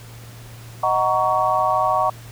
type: chord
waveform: sine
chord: D# minor seventh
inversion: none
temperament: just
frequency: 622.3 / 746.7 / 933.4 / 1120.1 Hz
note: D#5 / F#5 / A#5 / C#6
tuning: 0 / +16 / +2 / +18 cents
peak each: -23 / -21 / -23 / -20 dBFS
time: 0.83-2.1 s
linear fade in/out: 5 ms
effects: added 116 Hz sine -38 dBFS peak until 2.31 s + pink hiss -44 dBFS RMS until 2.31 s